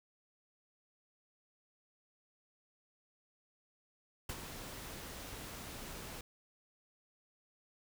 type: noise with ADSR envelope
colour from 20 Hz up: pink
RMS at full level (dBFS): -40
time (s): 4.29-6.21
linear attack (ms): 5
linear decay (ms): 44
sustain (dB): -7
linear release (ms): 3
effects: none